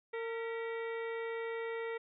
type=harmonic tone with a mistuned harmonic; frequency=457 Hz; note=A#4; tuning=34 cents flat; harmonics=1 / 2 / 3 / 4 / 5 / 6 / 7 / 8; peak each=-37 / -48 / -49 / -46 / -50 / -60 / -62 / -61 dBFS; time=0.13-1.98 s; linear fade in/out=10 ms; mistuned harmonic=4; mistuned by=+94 cents; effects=none